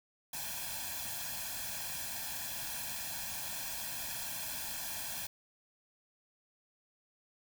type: noise with comb filter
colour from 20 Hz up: white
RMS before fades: -40 dBFS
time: 0.33-5.27 s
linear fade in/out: 5 ms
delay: 1.2 ms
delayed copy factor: +0.85
effects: none